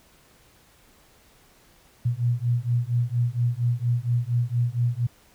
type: beating tone pair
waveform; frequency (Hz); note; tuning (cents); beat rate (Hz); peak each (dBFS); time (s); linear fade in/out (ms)
sine; 118.3 / 122.6; A#2 / B2; +26 / -12; 4.3; -24; 2.05-5.07; 10
effects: pink hiss -57 dBFS RMS until 5.34 s